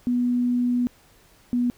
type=tone pair in turn; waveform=sine; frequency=244.9 / 243.8 Hz; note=B3 / B3; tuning=-14 / -22 cents; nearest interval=unison; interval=8 cents; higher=first; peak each=-19 dBFS; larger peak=neither; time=0.07-0.87 / 1.53-1.7 s; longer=first; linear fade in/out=0 ms; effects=pink hiss -56 dBFS RMS until 1.77 s